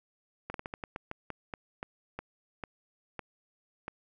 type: slowing click train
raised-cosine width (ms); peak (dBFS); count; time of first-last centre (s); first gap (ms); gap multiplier
0.5; -22; 15; 0.5-3.881; 42; 1.24
effects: none